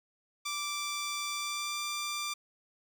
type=tone with pitch glide; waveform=10% pulse; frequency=1172 to 1182.9 Hz; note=D6 to D6; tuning=-4 to +12 cents; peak=-25 dBFS; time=0.45-2.34 s; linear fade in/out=10 ms; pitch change=+16 cents; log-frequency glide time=1.33-1.81 s; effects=none